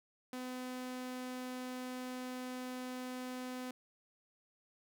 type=tone; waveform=sawtooth; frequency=253.1 Hz; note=B3; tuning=43 cents sharp; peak=-37 dBFS; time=0.33-3.71 s; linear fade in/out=2 ms; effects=none